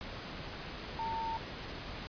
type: tone in noise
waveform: sine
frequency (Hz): 900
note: A5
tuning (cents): +39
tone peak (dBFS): -34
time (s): 0.99-1.37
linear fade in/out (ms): 0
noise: pink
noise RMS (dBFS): -43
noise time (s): 0.01-2.07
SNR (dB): +6
effects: resampled to 11025 Hz